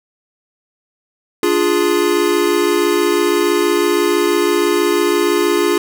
square chord, D diminished, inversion none, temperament equal, 293.7 / 349.2 / 415.3 Hz, D4 / F4 / Ab4, 0 / 0 / 0 cents, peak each -21 / -16 / -17 dBFS, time 1.43-5.78 s, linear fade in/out 2 ms, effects none

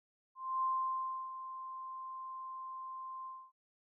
sine tone with ADSR envelope, 1046.5 Hz, C6, in tune, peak -30 dBFS, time 0.35-3.52 s, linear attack 280 ms, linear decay 670 ms, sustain -12 dB, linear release 260 ms, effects none

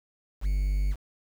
triangle tone, 49 Hz, G1, in tune, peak -21 dBFS, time 0.41-0.96 s, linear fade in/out 50 ms, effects 8-bit

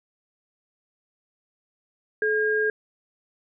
sine tone pair together, 430.3 / 1620.8 Hz, A4 / G#6, -39 / -43 cents, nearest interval octave + major seventh, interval 2296 cents, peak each -23 dBFS, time 2.22-2.7 s, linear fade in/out 2 ms, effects none

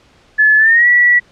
sine tone with pitch glide, 1722 to 1944.1 Hz, A6 to B6, -38 to -28 cents, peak -6 dBFS, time 0.38-1.2 s, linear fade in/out 20 ms, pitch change +210 cents, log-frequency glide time 0.58-0.87 s, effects pink hiss -49 dBFS RMS until 1.31 s + low-pass 5000 Hz 12 dB/octave

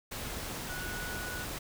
sine tone in noise, 1470 Hz, F#6, 12 cents flat, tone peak -40 dBFS, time 0.69-1.45 s, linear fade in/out 10 ms, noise pink, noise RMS -39 dBFS, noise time 0.11-1.59 s, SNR -4 dB, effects none

